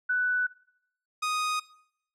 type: tone pair in turn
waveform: sine / sawtooth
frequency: 1489 / 1244.3 Hz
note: F#6 / D#6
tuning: +11 / 0 cents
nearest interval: minor third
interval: 311 cents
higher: first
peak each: -23 dBFS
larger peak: neither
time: 0.09-0.47 / 1.22-1.6 s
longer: neither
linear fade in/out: 10 ms
effects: noise-tail reverb RT60 0.7 s tail -20 dB re dry + low-pass 9000 Hz 12 dB/octave